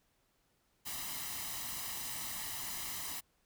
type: noise with comb filter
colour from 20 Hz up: white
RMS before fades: -41 dBFS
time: 0.85-3.21 s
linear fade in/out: 20 ms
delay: 1 ms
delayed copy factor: +0.6
effects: pink hiss -75 dBFS RMS until 3.45 s